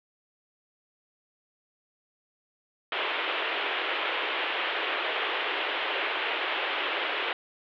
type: band-pass noise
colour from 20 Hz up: white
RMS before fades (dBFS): -30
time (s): 2.92-7.33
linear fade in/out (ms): 2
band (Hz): 330 to 3300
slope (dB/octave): 48
effects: none